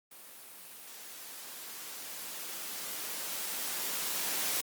white noise with level ramp, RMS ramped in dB -51 to -32 dBFS, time 0.11-4.61 s, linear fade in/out 5 ms, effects high-pass 200 Hz 12 dB/octave + Opus 32 kbps

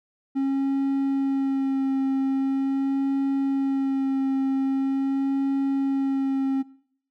triangle tone with vibrato, 271 Hz, C#4, 39 cents flat, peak -19 dBFS, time 0.35-6.63 s, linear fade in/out 20 ms, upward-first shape sine, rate 0.43 Hz, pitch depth 16 cents each way, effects noise-tail reverb RT60 0.6 s tail -20 dB re dry

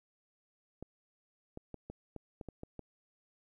clicks, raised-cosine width 2 ms, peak -30 dBFS, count 9, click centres 0.826 / 1.574 / 1.743 / 1.9 / 2.163 / 2.412 / 2.487 / 2.634 / 2.793 s, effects 12-bit

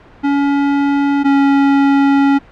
square tone pair in turn, 282.1 / 278.1 Hz, C#4 / C#4, +30 / +6 cents, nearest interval unison, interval 24 cents, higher first, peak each -12 / -9 dBFS, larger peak second, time 0.23-1.24 / 1.24-2.39 s, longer second, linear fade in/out 20 ms, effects pink hiss -42 dBFS RMS until 2.51 s + low-pass 2000 Hz 12 dB/octave

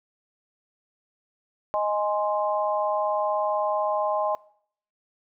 sine chord, Ab major, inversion second, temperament equal, 622.3 / 830.6 / 1046.5 Hz, Eb5 / Ab5 / C6, 0 / 0 / 0 cents, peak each -25 / -27 / -28 dBFS, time 1.74-4.35 s, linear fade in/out 0 ms, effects noise-tail reverb RT60 0.6 s tail -22 dB re dry

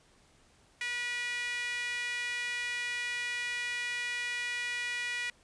sawtooth tone with high-pass filter, 485 Hz, B4, 31 cents flat, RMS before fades -35 dBFS, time 0.81-5.3 s, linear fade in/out 2 ms, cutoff 2100 Hz, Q 5.6, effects pink hiss -64 dBFS RMS until 5.43 s + resampled to 22050 Hz

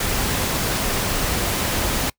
pink noise, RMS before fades -22 dBFS, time 0-2.1 s, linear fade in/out 5 ms, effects noise-tail reverb RT60 0.1 s tail -24 dB re dry

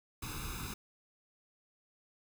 pink noise with comb filter, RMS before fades -41 dBFS, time 0.22-0.74 s, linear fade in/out 5 ms, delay 0.79 ms, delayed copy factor +0.95, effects none

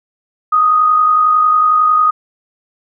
sine tone with amplitude modulation, 1244.5 Hz, D#6, in tune, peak -6 dBFS, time 0.52-2.11 s, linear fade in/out 10 ms, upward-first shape sine, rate 51 Hz, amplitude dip 40%, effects none

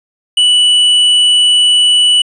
sine tone with hard clipping, 2960 Hz, F#7, in tune, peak -7 dBFS, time 0.37-2.22 s, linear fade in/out 5 ms, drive 5 dB, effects resampled to 24000 Hz

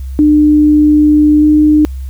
sine tone pair in turn, 300 / 302.8 Hz, D4 / D#4, +37 / -47 cents, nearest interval unison, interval 16 cents, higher second, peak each -4 dBFS, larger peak neither, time 0.19-1.42 / 1.42-1.85 s, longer first, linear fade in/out 0 ms, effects added 66 Hz sine -19 dBFS peak until 2.09 s + white hiss -47 dBFS RMS until 2.09 s

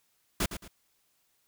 pink noise with echo, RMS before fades -28 dBFS, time 0.4-0.46 s, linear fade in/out 5 ms, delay 110 ms, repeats 2, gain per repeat -10 dB, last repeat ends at 0.68 s, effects white hiss -72 dBFS RMS until 1.47 s

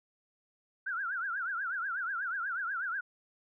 sine tone with vibrato, 1480 Hz, F#6, in tune, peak -32 dBFS, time 0.86-3.01 s, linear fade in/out 10 ms, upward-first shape triangle, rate 8.2 Hz, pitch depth 210 cents each way, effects none

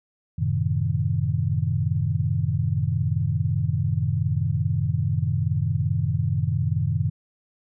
sine chord, F# diminished seventh, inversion none, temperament equal, 92.5 / 110 / 130.81 / 155.56 Hz, F#2 / A2 / C3 / Eb3, 0 / 0 / 0 / 0 cents, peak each -26 dBFS, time 0.38-7.1 s, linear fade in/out 10 ms, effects none

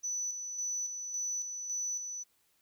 sine tone with tremolo, 5970 Hz, F#8, 15 cents sharp, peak -31 dBFS, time 0.03-2.24 s, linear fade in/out 20 ms, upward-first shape square, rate 1.8 Hz, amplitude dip 50%, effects tanh soft clip ceiling -29 dBFS + white hiss -72 dBFS RMS until 2.61 s

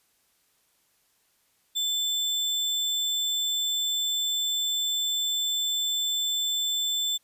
sine tone with sample-and-hold, 3520 Hz, A7, in tune, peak -24 dBFS, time 1.75-7.18 s, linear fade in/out 20 ms, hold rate 11025 Hz, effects white hiss -68 dBFS RMS until 7.23 s + resampled to 32000 Hz

